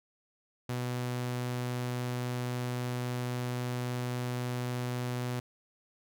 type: tone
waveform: sawtooth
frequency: 123.7 Hz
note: B2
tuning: 3 cents sharp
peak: -28 dBFS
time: 0.69-5.4 s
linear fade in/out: 5 ms
effects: none